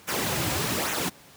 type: noise with flanger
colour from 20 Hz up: pink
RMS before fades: -27 dBFS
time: 0.07-1.1 s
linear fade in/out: 20 ms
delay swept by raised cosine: 0.21 to 4.71 ms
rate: 1.2 Hz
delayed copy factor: -0.6
effects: pink hiss -51 dBFS RMS until 1.36 s + high-pass 100 Hz 12 dB/octave